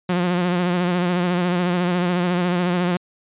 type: tone with vibrato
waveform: sawtooth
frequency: 177.7 Hz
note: F3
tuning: 30 cents sharp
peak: -14 dBFS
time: 0.09-2.97 s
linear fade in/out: 5 ms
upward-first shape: sine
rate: 14 Hz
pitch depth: 45 cents each way
effects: resampled to 8000 Hz